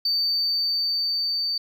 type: tone with level ramp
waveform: sine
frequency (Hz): 4585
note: D8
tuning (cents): -42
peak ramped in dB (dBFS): -18 to -22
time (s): 0.05-1.58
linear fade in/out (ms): 5
effects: tanh soft clip ceiling -18 dBFS + 10-bit